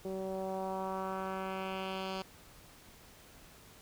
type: tone with low-pass filter sweep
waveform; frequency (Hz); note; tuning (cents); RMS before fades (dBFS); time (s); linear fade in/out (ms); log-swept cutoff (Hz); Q
10% pulse; 190; F#3; +46; -38; 0.05-2.22; 2; 430 to 4500; 1.8
effects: pink hiss -57 dBFS RMS until 3.81 s